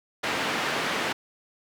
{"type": "band-pass noise", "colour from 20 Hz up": "white", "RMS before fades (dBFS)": -28, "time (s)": [0.23, 1.13], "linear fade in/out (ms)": 10, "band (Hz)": [160, 2400], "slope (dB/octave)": 12, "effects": []}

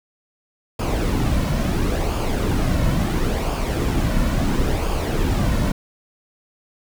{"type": "noise with flanger", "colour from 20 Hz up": "brown", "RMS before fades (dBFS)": -20, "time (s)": [0.79, 5.72], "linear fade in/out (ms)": 5, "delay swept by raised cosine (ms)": [0.51, 2.51], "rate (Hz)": 0.73, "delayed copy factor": -0.5, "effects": []}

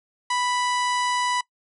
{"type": "harmonic tone", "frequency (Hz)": 987.8, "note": "B5", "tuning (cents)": 0, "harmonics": [1, 2, 3, 4, 5, 6, 7, 8, 9, 10], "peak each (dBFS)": [-23, -29, -33, -35, -37, -39, -40, -41, -42, -43], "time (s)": [0.3, 1.41], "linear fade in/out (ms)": 5, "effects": ["noise-tail reverb RT60 0.1 s tail -22 dB re dry"]}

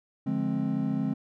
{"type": "chord", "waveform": "triangle", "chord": "D half-diminished seventh", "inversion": "none", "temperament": "just", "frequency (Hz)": [146.83, 176.2, 211.4, 264.3], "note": ["D3", "F3", "Ab3", "C4"], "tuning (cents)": [0, 16, 31, 18], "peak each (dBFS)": [-31, -32, -28, -28], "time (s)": [0.26, 1.14], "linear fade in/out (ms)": 10, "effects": []}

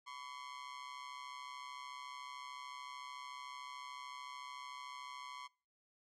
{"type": "ring-modulated tone", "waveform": "sawtooth", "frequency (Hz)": 1067, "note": "C6", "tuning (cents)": 34, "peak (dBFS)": -40, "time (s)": [0.06, 5.48], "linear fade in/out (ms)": 20, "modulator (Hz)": 66.8, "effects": ["noise-tail reverb RT60 0.4 s tail -26 dB re dry", "low-pass 6000 Hz 12 dB/octave"]}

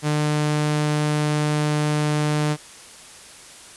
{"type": "tone", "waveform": "sawtooth", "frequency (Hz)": 150.2, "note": "D3", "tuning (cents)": 39, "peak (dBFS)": -15, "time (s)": [0.02, 2.57], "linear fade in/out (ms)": 50, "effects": ["white hiss -43 dBFS RMS until 3.76 s", "resampled to 24000 Hz"]}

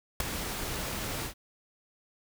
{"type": "noise with ADSR envelope", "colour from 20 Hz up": "pink", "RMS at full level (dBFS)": -23, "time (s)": [0.2, 1.34], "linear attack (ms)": 4, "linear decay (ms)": 6, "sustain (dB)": -12, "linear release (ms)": 89, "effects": []}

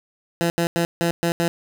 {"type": "tone bursts at uneven times", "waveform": "15% pulse", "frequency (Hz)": 169.7, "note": "F3", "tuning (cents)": -49, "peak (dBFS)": -12, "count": 6, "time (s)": [[0.41, 0.5], [0.58, 0.67], [0.76, 0.85], [1.01, 1.11], [1.23, 1.32], [1.4, 1.48]], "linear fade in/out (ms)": 0, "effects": []}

